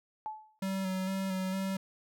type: tone with exponential decay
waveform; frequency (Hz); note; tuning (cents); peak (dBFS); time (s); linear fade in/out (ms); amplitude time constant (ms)
sine; 864; A5; -32; -32; 0.26-0.59; 0; 70
type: tone with vibrato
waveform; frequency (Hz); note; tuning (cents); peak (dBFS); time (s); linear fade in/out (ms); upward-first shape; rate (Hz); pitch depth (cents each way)
square; 190; F#3; +46; -32; 0.62-1.77; 5; square; 2.2; 21
effects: none